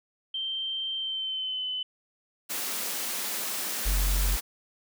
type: tone with pitch glide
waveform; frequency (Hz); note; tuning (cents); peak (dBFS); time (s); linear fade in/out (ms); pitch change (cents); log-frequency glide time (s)
sine; 3136 to 3024; G7 to F#7; 0 to +37; -29; 0.34-1.83; 5; -63; 0.96-1.66
type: high-pass noise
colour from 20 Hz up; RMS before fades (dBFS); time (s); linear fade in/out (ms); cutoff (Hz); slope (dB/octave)
white; -32; 2.49-4.41; 20; 170; 48
type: tone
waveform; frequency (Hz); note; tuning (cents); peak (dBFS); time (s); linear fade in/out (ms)
triangle; 46.25; F#1; 0; -21; 3.85-4.37; 20
effects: none